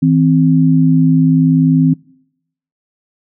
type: tone pair together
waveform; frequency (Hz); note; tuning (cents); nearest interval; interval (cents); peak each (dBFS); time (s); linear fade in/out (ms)
sine; 160.97 / 261.6; E3 / C4; -41 / 0; minor sixth; 841; -10; 0.02-1.94; 10
effects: noise-tail reverb RT60 0.8 s tail -25 dB re dry